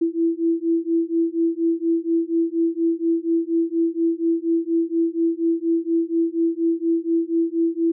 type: beating tone pair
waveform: sine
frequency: 330.1 / 334.3 Hz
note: E4 / E4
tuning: +2 / +24 cents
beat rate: 4.2 Hz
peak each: -21 dBFS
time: 0.01-7.92 s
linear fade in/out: 10 ms
effects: none